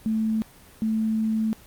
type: tone pair in turn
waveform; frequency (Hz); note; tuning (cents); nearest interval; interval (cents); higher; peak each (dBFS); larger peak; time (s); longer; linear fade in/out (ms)
sine; 220 / 220; A3 / A3; 0 / 0; unison; 0; neither; -21; neither; 0.06-0.42 / 0.82-1.53; second; 0
effects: pink hiss -50 dBFS RMS until 1.66 s + Opus 24 kbps